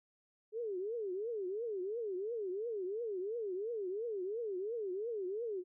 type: tone with vibrato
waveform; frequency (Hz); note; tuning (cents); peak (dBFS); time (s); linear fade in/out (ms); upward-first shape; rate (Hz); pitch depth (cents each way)
sine; 415.3; G#4; 0; -36; 0.52-5.64; 50; triangle; 2.9; 280
effects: none